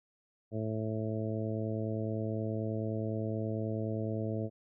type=harmonic tone; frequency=109.5 Hz; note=A2; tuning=8 cents flat; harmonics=1 / 2 / 3 / 4 / 5 / 6; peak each=-35 / -38 / -40 / -41 / -42 / -43 dBFS; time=0.51-4.5 s; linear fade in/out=50 ms; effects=none